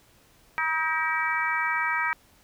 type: harmonic tone with a mistuned harmonic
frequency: 317.7 Hz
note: D#4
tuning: 36 cents sharp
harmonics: 3 / 4 / 5 / 6 / 7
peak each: -30 / -30 / -30 / -30 / -30 dBFS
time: 0.58-2.13 s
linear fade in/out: 0 ms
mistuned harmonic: 7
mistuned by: +57 cents
effects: pink hiss -59 dBFS RMS until 2.43 s